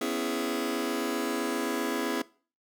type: chord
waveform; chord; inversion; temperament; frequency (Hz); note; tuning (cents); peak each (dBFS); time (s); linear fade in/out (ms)
sawtooth; C# minor seventh; third; just; 249.5 / 277.2 / 332.6 / 415.8; B3 / C#4 / E4 / G#4; +18 / 0 / +16 / +2; -30 / -30 / -29 / -30; 0.01-2.22; 5
effects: noise-tail reverb RT60 0.4 s tail -21 dB re dry